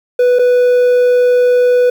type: tone with dropouts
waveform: triangle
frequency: 493.9 Hz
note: B4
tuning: in tune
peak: -5 dBFS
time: 0.19-1.9 s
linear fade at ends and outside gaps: 5 ms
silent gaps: 0.388-0.392 s
effects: 7-bit